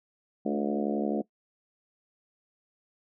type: harmonic tone with a mistuned harmonic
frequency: 71.6 Hz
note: D2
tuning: 43 cents flat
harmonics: 3 / 4 / 5 / 6 / 7 / 8 / 9 / 10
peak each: -30 / -32 / -34 / -36 / -37 / -38 / -39 / -40 dBFS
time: 0.45-1.22 s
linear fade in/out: 10 ms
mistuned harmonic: 4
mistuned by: +29 cents
effects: noise-tail reverb RT60 0.1 s tail -20 dB re dry